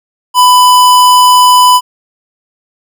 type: tone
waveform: square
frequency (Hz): 997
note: B5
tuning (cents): +16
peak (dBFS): -3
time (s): 0.34-1.81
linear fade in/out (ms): 50
effects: none